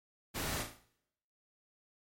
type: noise with echo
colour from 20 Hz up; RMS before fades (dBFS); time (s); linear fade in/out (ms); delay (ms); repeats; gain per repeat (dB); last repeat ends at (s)
pink; -38; 0.34-0.64; 20; 36; 6; -6; 0.856
effects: noise-tail reverb RT60 0.8 s tail -20 dB re dry + MP3 64 kbps